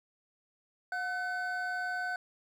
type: tone pair together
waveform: triangle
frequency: 723.2 / 1513 Hz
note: F#5 / F#6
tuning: -40 / +38 cents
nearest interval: octave + minor second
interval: 1278 cents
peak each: -35 / -32 dBFS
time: 0.92-2.16 s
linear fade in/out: 2 ms
effects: none